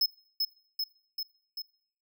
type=tone with echo; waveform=square; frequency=5180 Hz; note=E8; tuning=31 cents flat; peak=-23 dBFS; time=0.01-0.06 s; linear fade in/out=5 ms; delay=390 ms; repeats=4; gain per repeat=-3 dB; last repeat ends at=1.62 s; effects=noise-tail reverb RT60 0.6 s tail -23 dB re dry